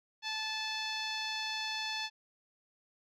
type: tone with low-pass filter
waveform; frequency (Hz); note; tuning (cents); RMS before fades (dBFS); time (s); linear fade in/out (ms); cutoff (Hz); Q
10% pulse; 872; A5; -16; -37; 0.22-2.1; 50; 4800; 1.6
effects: none